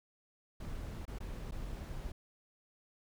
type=noise with dropouts; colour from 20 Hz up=brown; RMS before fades=-42 dBFS; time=0.6-2.12 s; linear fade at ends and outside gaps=5 ms; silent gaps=1.054-1.078 / 1.187-1.203 / 1.511-1.52 s; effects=none